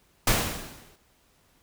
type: noise with exponential decay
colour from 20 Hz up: pink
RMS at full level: -19 dBFS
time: 0.27-0.96 s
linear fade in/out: 5 ms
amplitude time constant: 150 ms
effects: pink hiss -64 dBFS RMS until 1.62 s